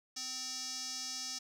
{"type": "tone with band-pass filter", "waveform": "square", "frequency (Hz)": 257.5, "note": "C4", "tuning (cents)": -28, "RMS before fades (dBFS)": -41, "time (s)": [0.16, 1.39], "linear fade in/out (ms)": 10, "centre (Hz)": 5600, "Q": 5.1, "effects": ["11-bit"]}